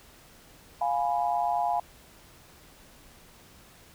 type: chord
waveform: sine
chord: F diminished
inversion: none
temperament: equal with one note detuned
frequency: 701.7 / 830.6 / 987.8 Hz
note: F5 / Ab5 / Cb6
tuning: +8 / 0 / 0 cents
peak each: -27 / -28 / -33 dBFS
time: 0.81-1.8 s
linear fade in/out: 5 ms
effects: pink hiss -54 dBFS RMS until 3.94 s